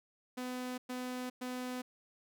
sawtooth tone bursts, 251.4 Hz, B3, 31 cents sharp, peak -34 dBFS, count 3, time 0.37-1.82 s, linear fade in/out 10 ms, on 410 ms, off 110 ms, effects none

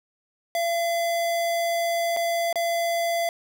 square tone with dropouts, 679 Hz, F5, 49 cents flat, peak -23 dBFS, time 0.55-3.29 s, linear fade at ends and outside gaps 1 ms, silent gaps 2.165-2.17 / 2.528-2.557 s, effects none

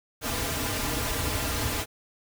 pink noise with comb filter, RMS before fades -29 dBFS, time 0.21-1.86 s, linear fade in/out 50 ms, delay 5.4 ms, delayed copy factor -0.85, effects none

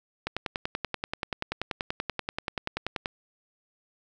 click train, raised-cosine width 0.3 ms, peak -13 dBFS, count 30, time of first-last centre 0.27-3.058 s, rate 10.4 Hz, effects none

